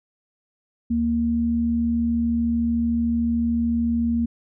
sine tone pair together, 73.42 / 233.4 Hz, D2 / A#3, 0 / +2 cents, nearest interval octave + minor sixth, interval 2002 cents, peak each -29 / -19 dBFS, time 0.9-4.26 s, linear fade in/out 10 ms, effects none

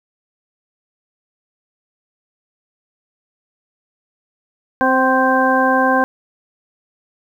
harmonic tone with a mistuned harmonic, 261.6 Hz, C4, in tune, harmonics 1 / 2 / 3 / 4 / 6, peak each -18 / -18 / -18 / -18 / -18 dBFS, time 4.81-6.04 s, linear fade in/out 0 ms, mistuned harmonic 3, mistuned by -23 cents, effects 8-bit

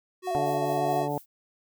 square tone, 370 Hz, F#4, in tune, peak -33 dBFS, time 0.22-1.09 s, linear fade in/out 50 ms
sine tone with vibrato, 698.5 Hz, F5, in tune, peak -27 dBFS, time 0.27-1.03 s, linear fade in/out 5 ms, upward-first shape square, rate 13 Hz, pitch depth 59 cents each way
harmonic tone, 145.3 Hz, D3, 18 cents flat, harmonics 1 / 2 / 3 / 4 / 5 / 6, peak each -34 / -34 / -34 / -34 / -34 / -34 dBFS, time 0.35-1.18 s, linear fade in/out 0 ms
violet noise with tremolo, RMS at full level -46 dBFS, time 0.45-1.26 s, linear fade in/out 10 ms, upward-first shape sine, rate 4.6 Hz, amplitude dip 85%
effects none

